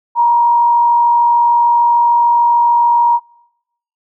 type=tone with frequency modulation; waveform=sine; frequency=947 Hz; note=A#5; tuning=27 cents sharp; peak=-7 dBFS; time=0.15-3.2 s; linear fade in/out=50 ms; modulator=46.7 Hz; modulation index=0.27; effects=noise-tail reverb RT60 0.8 s tail -25 dB re dry